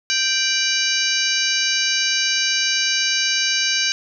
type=harmonic tone with a mistuned harmonic; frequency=784 Hz; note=G5; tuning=in tune; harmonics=2 / 3 / 4 / 5 / 6 / 7 / 8; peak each=-25 / -25 / -25 / -25 / -25 / -25 / -25 dBFS; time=0.1-3.92 s; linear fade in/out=0 ms; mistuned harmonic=4; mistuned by=-110 cents; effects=none